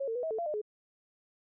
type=tone with pitch steps; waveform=sine; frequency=549 / 453 / 491.8 / 642 / 440.2 / 683 / 605 / 422.1 Hz; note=C#5 / A#4 / B4 / E5 / A4 / F5 / D#5 / G#4; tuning=-17 / -50 / -7 / -46 / +1 / -39 / -49 / +28 cents; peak=-31 dBFS; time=0-0.616 s; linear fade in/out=10 ms; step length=77 ms; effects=none